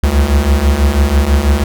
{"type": "beating tone pair", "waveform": "square", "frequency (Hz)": [66.7, 72.8], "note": ["C2", "D2"], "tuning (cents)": [34, -15], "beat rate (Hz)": 6.1, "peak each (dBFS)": [-14, -11], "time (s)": [0.03, 1.64], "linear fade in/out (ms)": 5, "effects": []}